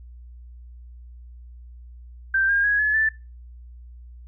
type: tone with pitch steps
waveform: sine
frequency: 1568 / 1613.9 / 1661.2 / 1709.9 / 1760 Hz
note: G6 / G6 / G#6 / A6 / A6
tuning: 0 / +50 / 0 / -50 / 0 cents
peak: -17 dBFS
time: 2.34-3.09 s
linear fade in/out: 5 ms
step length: 150 ms
effects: noise-tail reverb RT60 0.3 s tail -23 dB re dry + added 60 Hz sine -40 dBFS peak until 4.27 s